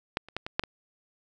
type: clicks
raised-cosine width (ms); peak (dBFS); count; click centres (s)
0.3; -11 / -30 / -15 / -19 / -8 / -19; 6; 0.171 / 0.286 / 0.366 / 0.465 / 0.595 / 0.637
effects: none